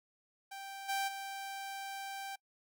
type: tone with level steps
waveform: sawtooth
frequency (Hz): 784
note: G5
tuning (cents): 0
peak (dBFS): -40 / -29 / -37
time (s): 0.51-2.36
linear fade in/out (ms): 10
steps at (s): 0.88 / 1.07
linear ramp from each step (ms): 20
effects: noise-tail reverb RT60 0.1 s tail -24 dB re dry